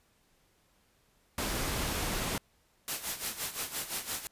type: noise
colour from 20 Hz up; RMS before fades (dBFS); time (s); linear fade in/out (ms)
pink; -33; 1.38-2.38; 2
type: noise with tremolo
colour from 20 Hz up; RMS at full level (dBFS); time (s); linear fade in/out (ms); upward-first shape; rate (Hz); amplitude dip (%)
white; -33; 2.88-4.27; 0; sine; 5.8; 75
effects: pink hiss -69 dBFS RMS until 4.31 s + resampled to 32000 Hz